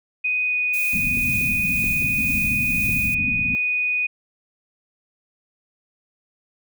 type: tone with pitch glide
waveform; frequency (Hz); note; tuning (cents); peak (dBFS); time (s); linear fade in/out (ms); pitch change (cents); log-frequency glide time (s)
sine; 2494 to 2480; D#7 to D#7; +3 to -6; -19; 0.24-4.07; 10; -9; 0.46-0.54
type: noise with tremolo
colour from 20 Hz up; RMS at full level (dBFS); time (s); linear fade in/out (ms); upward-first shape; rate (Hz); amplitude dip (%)
violet; -30; 0.73-3.15; 10; triangle; 2; 35
type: low-pass noise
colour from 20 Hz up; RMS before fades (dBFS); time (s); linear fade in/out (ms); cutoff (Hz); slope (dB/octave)
white; -29; 0.93-3.55; 0; 270; 96
type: clicks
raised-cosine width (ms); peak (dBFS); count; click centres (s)
3; -20; 5; 1.173 / 1.412 / 1.841 / 2.024 / 2.893
effects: none